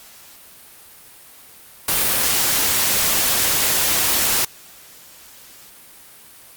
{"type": "noise", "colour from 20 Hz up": "white", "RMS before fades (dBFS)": -18, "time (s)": [1.88, 4.45], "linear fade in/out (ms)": 5, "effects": ["white hiss -44 dBFS RMS until 6.56 s", "Opus 48 kbps"]}